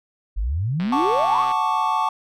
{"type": "exponential sweep", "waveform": "sine", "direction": "up", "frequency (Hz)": [44, 1283], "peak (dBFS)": -20, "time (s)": [0.36, 1.45], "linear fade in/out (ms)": 20}
{"type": "click train", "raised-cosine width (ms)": 0.3, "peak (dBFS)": -19, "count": 94, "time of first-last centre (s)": [0.8, 1.515], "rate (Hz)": 130}
{"type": "chord", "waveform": "triangle", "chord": "D major seventh", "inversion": "first", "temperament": "equal", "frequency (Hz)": [740, 880, 1108.7, 1174.7], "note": ["F#5", "A5", "C#6", "D6"], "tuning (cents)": [0, 0, 0, 0], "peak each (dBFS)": [-25, -20, -21, -25], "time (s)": [0.92, 2.09], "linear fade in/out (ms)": 5}
{"effects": []}